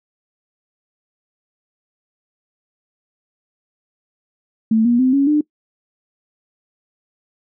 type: tone with pitch steps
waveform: sine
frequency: 221.8 / 239.1 / 257.7 / 277.8 / 299.5 Hz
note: A3 / A#3 / C4 / C#4 / D4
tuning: +14 / +44 / -26 / +4 / +34 cents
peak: -11 dBFS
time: 4.71-5.41 s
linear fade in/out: 5 ms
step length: 140 ms
effects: noise-tail reverb RT60 0.1 s tail -22 dB re dry